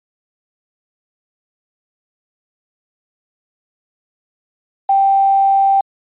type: tone with quantisation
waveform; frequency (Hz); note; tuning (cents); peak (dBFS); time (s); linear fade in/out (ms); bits
sine; 784; G5; 0; -9; 4.89-5.81; 5; 6
effects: resampled to 8000 Hz